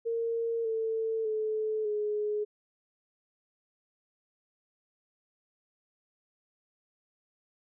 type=tone with pitch steps; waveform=sine; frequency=460.4 / 446.5 / 433.1 / 420 Hz; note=A#4 / A4 / A4 / G#4; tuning=-22 / +25 / -27 / +19 cents; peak=-28 dBFS; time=0.05-2.45 s; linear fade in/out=20 ms; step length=600 ms; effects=none